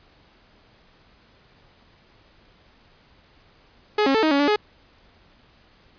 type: tone with pitch steps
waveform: sawtooth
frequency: 421.3 / 271.6 / 441.2 / 313.4 / 280.8 / 288.7 / 420.6 Hz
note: G#4 / C#4 / A4 / D#4 / C#4 / D4 / G#4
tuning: +25 / -35 / +5 / +13 / +22 / -30 / +22 cents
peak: -13 dBFS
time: 3.98-4.561 s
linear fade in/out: 5 ms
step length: 83 ms
effects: pink hiss -56 dBFS RMS until 5.98 s + resampled to 11025 Hz